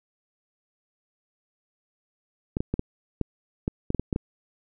clicks, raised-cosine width 3 ms, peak -12 dBFS, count 11, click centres 2.569 / 2.605 / 2.74 / 2.794 / 3.213 / 3.679 / 3.904 / 3.947 / 3.996 / 4.128 / 4.161 s, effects none

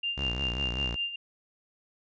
sine tone with tremolo, 2796 Hz, F7, 1 cent sharp, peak -27 dBFS, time 0.03-1.16 s, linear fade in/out 5 ms, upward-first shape sine, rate 5.3 Hz, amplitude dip 70%
sawtooth tone with vibrato, 63.9 Hz, C2, 40 cents flat, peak -28 dBFS, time 0.17-0.96 s, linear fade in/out 10 ms, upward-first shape triangle, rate 5.1 Hz, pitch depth 200 cents each way
effects resampled to 16000 Hz

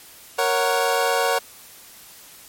25% pulse chord, F# major, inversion first, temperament equal, 466.2 / 554.4 / 740 Hz, A#4 / C#5 / F#5, 0 / 0 / 0 cents, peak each -19 dBFS, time 0.38-1.39 s, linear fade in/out 10 ms, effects white hiss -45 dBFS RMS until 2.48 s + MP3 64 kbps

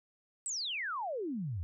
sine exponential sweep, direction down, 8300 to 77.78 Hz, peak -34 dBFS, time 0.46-1.63 s, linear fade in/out 0 ms, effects none

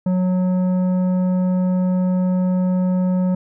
sine tone with tanh clipping, 183.2 Hz, F#3, 17 cents flat, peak -17 dBFS, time 0.06-3.35 s, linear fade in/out 5 ms, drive 10 dB, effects none

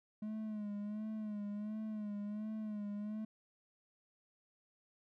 triangle tone with vibrato, 211.1 Hz, G#3, 29 cents sharp, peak -37 dBFS, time 0.22-3.25 s, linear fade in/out 5 ms, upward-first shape sine, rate 1.4 Hz, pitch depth 55 cents each way, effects none

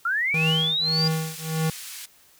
sine linear sweep, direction up, 1330 to 4867 Hz, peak -21 dBFS, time 0.05-1.08 s, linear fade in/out 5 ms
square tone with tremolo, 159.6 Hz, D#3, 44 cents sharp, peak -21 dBFS, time 0.34-1.7 s, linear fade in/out 2 ms, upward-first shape triangle, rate 1.7 Hz, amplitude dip 100%
white band-pass noise, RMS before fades -38 dBFS, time 1.1-2.06 s, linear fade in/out 10 ms, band 1900 to 12000 Hz, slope 12 dB/octave
effects white hiss -56 dBFS RMS until 2.39 s

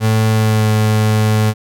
35% pulse tone with pitch glide, 110 to 108.05 Hz, A2 to A2, 0 to -31 cents, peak -9 dBFS, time 0-1.54 s, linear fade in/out 50 ms, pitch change -31 cents, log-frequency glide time 0.3-0.69 s, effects none

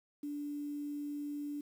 sine tone with quantisation, 291.3 Hz, D4, 14 cents flat, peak -37 dBFS, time 0.23-1.61 s, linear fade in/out 5 ms, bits 10, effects none

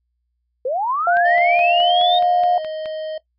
sine linear sweep, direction up, 475.2 to 3729 Hz, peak -18 dBFS, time 0.65-2.19 s, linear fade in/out 5 ms
sine tone with pitch glide, 698.5 to 711.9 Hz, F5 to F5, 0 to +33 cents, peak -14 dBFS, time 1.07-2.58 s, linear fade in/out 2 ms, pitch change +33 cents, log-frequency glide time 1.76-1.97 s
click train, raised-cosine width 0.3 ms, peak -19 dBFS, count 9, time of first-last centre 1.17-2.858 s, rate 4.74 Hz
harmonic tone, 626 Hz, D#5, 10 cents sharp, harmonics 1 / 3 / 5 / 7 / 8, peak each -24 / -45 / -40 / -51 / -53 dBFS, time 1.25-3.18 s, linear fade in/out 5 ms
effects noise-tail reverb RT60 0.1 s tail -17 dB re dry + added 60 Hz sine -68 dBFS peak until 3.38 s

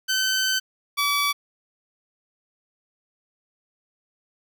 15% pulse tone pair in turn, 1531 / 1146.8 Hz, G6 / D6, -41 / -42 cents, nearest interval perfect fourth, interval 501 cents, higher first, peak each -14 dBFS, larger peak neither, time 0.08-0.6 / 0.97-1.33 s, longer first, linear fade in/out 20 ms, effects none

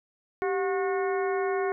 harmonic tone with a mistuned harmonic, 363.6 Hz, F#4, 30 cents flat, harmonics 1 / 2 / 3 / 4 / 5 / 6, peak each -26 / -32 / -36 / -38 / -40 / -42 dBFS, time 0.42-1.72 s, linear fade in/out 0 ms, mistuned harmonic 1, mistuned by +120 cents, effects none

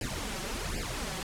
pink noise with flanger, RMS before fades -35 dBFS, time 0.01-1.23 s, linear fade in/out 2 ms, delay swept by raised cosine 0.4 to 5.4 ms, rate 1.3 Hz, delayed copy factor +0.9, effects low-pass 10000 Hz 12 dB/octave

